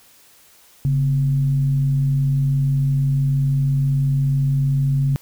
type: tone with frequency modulation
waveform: sine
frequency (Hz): 138.59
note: C#3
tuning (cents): 0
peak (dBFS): -15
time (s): 0.85-5.16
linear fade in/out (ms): 0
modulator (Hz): 106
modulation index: 0.26
effects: white hiss -51 dBFS RMS until 5.21 s